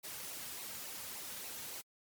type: noise with flanger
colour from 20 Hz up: white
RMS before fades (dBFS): -45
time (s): 0.03-1.82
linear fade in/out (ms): 20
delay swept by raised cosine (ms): 0.59 to 2.99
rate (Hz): 3.5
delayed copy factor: -0.5
effects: MP3 96 kbps